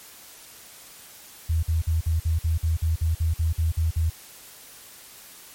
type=tone bursts; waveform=sine; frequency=81 Hz; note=E2; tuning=30 cents flat; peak=-19 dBFS; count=14; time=1.49-4.1 s; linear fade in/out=10 ms; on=140 ms; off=50 ms; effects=white hiss -46 dBFS RMS until 5.54 s + MP3 64 kbps